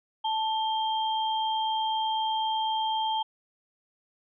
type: tone pair together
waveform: sine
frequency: 880 / 3182 Hz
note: A5 / G7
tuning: 0 / +25 cents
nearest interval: octave + minor seventh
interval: 2225 cents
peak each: -26 / -32 dBFS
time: 0.24-3.23 s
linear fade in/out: 10 ms
effects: none